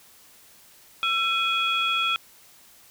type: tone cluster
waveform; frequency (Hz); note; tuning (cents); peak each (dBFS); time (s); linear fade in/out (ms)
sine; 1343 / 2495 / 3339; E6 / D#7 / G#7; +32 / +4 / +9; -25; 1.03-2.16; 0
effects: tanh soft clip ceiling -14 dBFS + white hiss -53 dBFS RMS until 2.9 s